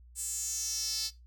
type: tone with high-pass filter sweep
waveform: sawtooth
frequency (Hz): 440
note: A4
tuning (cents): 0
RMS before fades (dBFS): -35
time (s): 0.15-1.11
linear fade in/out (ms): 50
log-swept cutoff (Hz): 8200 to 4600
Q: 4.9
effects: noise-tail reverb RT60 0.2 s tail -17 dB re dry + added 60 Hz sine -52 dBFS peak until 1.26 s